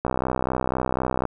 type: click train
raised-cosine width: 1 ms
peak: -9 dBFS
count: 78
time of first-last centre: 0.05-1.253 s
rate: 64 Hz
effects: none